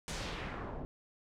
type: noise with low-pass filter sweep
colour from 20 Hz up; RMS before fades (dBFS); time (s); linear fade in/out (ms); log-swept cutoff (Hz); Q
pink; -41; 0.08-0.85; 0; 8300 to 560; 1.2
effects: none